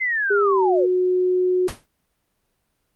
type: linear sweep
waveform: sine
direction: down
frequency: 2100 to 440 Hz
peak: -19 dBFS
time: 0-0.87 s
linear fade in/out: 20 ms
type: tone with pitch glide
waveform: sine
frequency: 405.3 to 365.3 Hz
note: G#4 to F#4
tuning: -42 to -22 cents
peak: -16 dBFS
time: 0.3-1.68 s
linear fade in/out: 10 ms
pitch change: -180 cents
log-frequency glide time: 0.44-0.7 s
type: noise with exponential decay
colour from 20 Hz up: pink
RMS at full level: -26 dBFS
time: 1.68-1.86 s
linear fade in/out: 1 ms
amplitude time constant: 37 ms
effects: pink hiss -71 dBFS RMS until 2.95 s + Opus 32 kbps

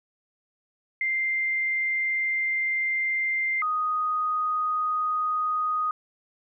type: tone pair in turn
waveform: sine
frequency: 2093 / 1244.5 Hz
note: C7 / D#6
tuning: 0 / 0 cents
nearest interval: major sixth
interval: 900 cents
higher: first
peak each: -23 dBFS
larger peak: neither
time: 1.01-3.62 / 3.62-5.91 s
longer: first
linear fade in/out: 2 ms
effects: none

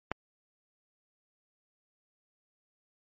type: click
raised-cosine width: 0.5 ms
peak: -15 dBFS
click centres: 0.116 s
effects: MP3 32 kbps

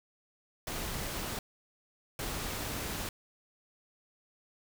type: noise bursts at uneven times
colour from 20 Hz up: pink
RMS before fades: -37 dBFS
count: 2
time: 0.67-1.39 / 2.19-3.09 s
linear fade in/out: 2 ms
effects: none

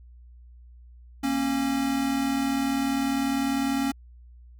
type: tone pair together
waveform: square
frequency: 233.1 / 273.2 Hz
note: A#3 / C#4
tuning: 0 / -25 cents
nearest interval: minor third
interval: 275 cents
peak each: -31 / -25 dBFS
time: 1.23-3.92 s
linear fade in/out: 10 ms
effects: added 60 Hz sine -46 dBFS peak until 4.59 s

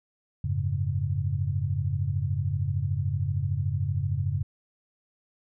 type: chord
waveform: sine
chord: F# suspended second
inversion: none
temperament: equal with one note detuned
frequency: 90.54 / 103.83 / 138.59 Hz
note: F#2 / G#2 / C#3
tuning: -37 / 0 / 0 cents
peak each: -29 dBFS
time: 0.44-4.43 s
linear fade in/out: 5 ms
effects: none

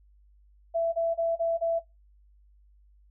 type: tone bursts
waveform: sine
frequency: 666 Hz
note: E5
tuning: 18 cents sharp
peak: -23 dBFS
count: 5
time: 0.74-1.798 s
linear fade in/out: 20 ms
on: 190 ms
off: 27 ms
effects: noise-tail reverb RT60 0.2 s tail -20 dB re dry + added 50 Hz sine -56 dBFS peak until 3.1 s

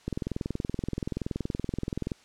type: click train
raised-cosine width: 3 ms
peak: -17 dBFS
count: 44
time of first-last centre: 0.08-2.118 s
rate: 21.1 Hz
effects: white hiss -58 dBFS RMS until 2.24 s + low-pass 6000 Hz 12 dB/octave

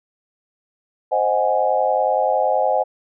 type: chord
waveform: sine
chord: Ab dominant seventh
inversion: first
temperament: equal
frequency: 523.3 / 622.3 / 740 / 830.6 Hz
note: C5 / Eb5 / Gb5 / Ab5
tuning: 0 / 0 / 0 / 0 cents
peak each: -21 dBFS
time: 1.11-2.84 s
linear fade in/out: 20 ms
effects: none

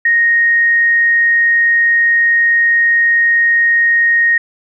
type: tone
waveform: sine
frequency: 1864.7 Hz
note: A#6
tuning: in tune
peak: -8 dBFS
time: 0.05-4.38 s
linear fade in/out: 5 ms
effects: none

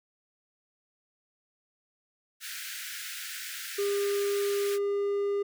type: high-pass noise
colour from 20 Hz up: pink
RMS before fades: -39 dBFS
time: 2.4-4.79 s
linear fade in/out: 50 ms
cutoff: 1400 Hz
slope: 96 dB/octave
type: tone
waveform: triangle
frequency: 403.3 Hz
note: G4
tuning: 49 cents sharp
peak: -24 dBFS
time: 3.78-5.43 s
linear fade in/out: 10 ms
effects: none

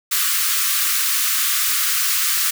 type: high-pass noise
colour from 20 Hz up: white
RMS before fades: -19 dBFS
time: 0.11-2.51 s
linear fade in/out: 10 ms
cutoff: 1100 Hz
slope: 96 dB/octave
effects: none

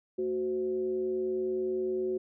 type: tone with frequency modulation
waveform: sine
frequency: 371.6 Hz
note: F#4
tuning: 7 cents sharp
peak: -28 dBFS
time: 0.18-2.18 s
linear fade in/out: 10 ms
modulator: 147 Hz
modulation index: 0.46
effects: none

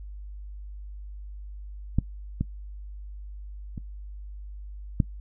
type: clicks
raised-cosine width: 5 ms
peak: -9 / -13 / -22 / -8 dBFS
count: 4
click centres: 1.986 / 2.41 / 3.778 / 5.002 s
effects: noise-tail reverb RT60 0.1 s tail -20 dB re dry + added 50 Hz sine -37 dBFS peak until 5.2 s

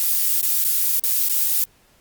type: noise with dropouts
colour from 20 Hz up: violet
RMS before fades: -19 dBFS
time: 0-1.64 s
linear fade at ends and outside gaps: 1 ms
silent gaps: 0.413-0.428 / 0.642-0.648 / 0.996-1.037 / 1.286-1.296 s
effects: pink hiss -57 dBFS RMS until 2 s + Opus 48 kbps

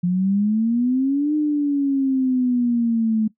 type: exponential two-way sweep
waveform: sine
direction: up then down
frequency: 174.5 to 304.5 to 215.7 Hz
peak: -16 dBFS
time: 0.03-3.28 s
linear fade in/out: 10 ms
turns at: 1.35 s
effects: noise-tail reverb RT60 0.1 s tail -18 dB re dry

